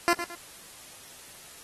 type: tone with echo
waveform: 10% pulse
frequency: 344.8 Hz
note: F4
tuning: 22 cents flat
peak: -11 dBFS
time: 0.08-0.13 s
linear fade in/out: 0 ms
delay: 110 ms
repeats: 2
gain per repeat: -11 dB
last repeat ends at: 0.35 s
effects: white hiss -48 dBFS RMS until 1.63 s + AAC 32 kbps